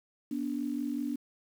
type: tone pair together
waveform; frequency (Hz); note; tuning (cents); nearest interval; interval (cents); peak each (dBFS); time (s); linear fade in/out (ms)
sine; 244.1 / 289.4; B3 / D4; -20 / -25; minor third; 295; -34 / -33; 0.31-1.16; 5
effects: 9-bit